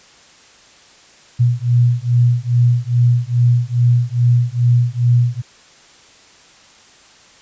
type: beating tone pair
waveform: sine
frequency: 120 / 122.4 Hz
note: B2 / B2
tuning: -49 / -15 cents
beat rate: 2.4 Hz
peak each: -14 dBFS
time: 1.39-5.42 s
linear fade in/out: 20 ms
effects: white hiss -46 dBFS RMS until 7.41 s + resampled to 16000 Hz